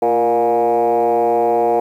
sine tone with frequency modulation, 590 Hz, D5, 8 cents sharp, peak -11 dBFS, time 0.02-1.8 s, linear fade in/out 5 ms, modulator 121 Hz, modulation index 1.9, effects tanh soft clip ceiling -8 dBFS + 8-bit

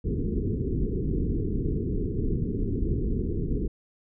pink low-pass noise, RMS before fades -27 dBFS, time 0.04-3.68 s, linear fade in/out 10 ms, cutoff 450 Hz, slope 96 dB/octave, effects none

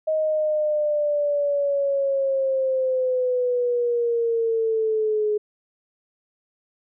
sine linear sweep, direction down, 629 to 419.3 Hz, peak -19 dBFS, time 0.07-5.38 s, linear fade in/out 10 ms, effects none

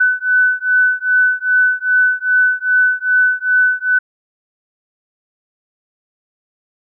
sine beating tone pair, 1500 / 1502.5 Hz, F#6 / F#6, +23 / +26 cents, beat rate 2.5 Hz, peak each -14 dBFS, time 0-3.99 s, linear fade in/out 10 ms, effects none

